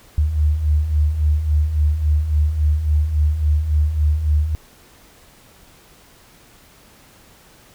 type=beating tone pair; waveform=sine; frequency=72.8 / 76.4 Hz; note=D2 / D#2; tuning=-15 / -31 cents; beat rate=3.6 Hz; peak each=-22 / -15 dBFS; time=0.18-4.55 s; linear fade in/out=0 ms; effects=pink hiss -49 dBFS RMS until 7.74 s